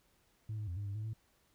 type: tone with pitch steps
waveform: sine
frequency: 108.3 / 105.9 / 87.3 / 101.9 / 99.9 / 107.5 / 110.5 Hz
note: A2 / G#2 / F2 / G#2 / G2 / A2 / A2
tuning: -27 / +34 / 0 / -32 / +33 / -40 / +8 cents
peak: -35 dBFS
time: 0.49-1.134 s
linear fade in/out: 5 ms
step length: 92 ms
effects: tanh soft clip ceiling -35 dBFS + pink hiss -72 dBFS RMS until 1.54 s